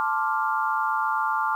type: chord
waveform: sine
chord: D minor seventh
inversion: second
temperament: equal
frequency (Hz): 880 / 1046.5 / 1174.7 / 1396.9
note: A5 / C6 / D6 / F6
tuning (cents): 0 / 0 / 0 / 0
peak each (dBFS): -26 / -30 / -27 / -28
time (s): 0-1.55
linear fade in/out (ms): 0
effects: 9-bit